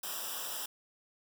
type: noise with comb filter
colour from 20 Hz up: white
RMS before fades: -39 dBFS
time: 0.03-0.66 s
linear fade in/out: 5 ms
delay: 0.46 ms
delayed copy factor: -0.9
effects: none